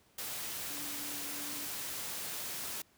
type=tone in noise; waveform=sine; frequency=289.9 Hz; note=D4; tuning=22 cents flat; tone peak=-49 dBFS; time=0.7-1.67 s; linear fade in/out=5 ms; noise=white; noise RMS=-40 dBFS; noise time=0.18-2.82 s; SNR=-12 dB; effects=pink hiss -67 dBFS RMS until 2.97 s + high-pass 60 Hz 12 dB/octave